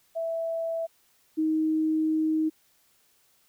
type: tone pair in turn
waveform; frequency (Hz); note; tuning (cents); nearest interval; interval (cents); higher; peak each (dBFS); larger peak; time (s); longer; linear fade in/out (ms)
sine; 659.3 / 314.3; E5 / D#4; 0 / +18; octave + minor second; 1282; first; -27 / -22; second; 0.15-0.87 / 1.37-2.5; second; 20
effects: white hiss -65 dBFS RMS until 3.48 s